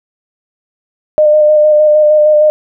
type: tone with vibrato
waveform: sine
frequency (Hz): 606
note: D#5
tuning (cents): -46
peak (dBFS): -4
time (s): 1.18-2.5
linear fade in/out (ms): 0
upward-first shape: square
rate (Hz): 6.5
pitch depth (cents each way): 15
effects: none